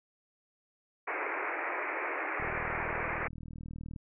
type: band-pass noise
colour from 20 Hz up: white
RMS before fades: -35 dBFS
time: 1.07-3.28 s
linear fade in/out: 10 ms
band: 300 to 2400 Hz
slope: 96 dB/octave
type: click train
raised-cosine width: 5 ms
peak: -31 dBFS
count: 63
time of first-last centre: 2.4-3.962 s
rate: 39.7 Hz
effects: none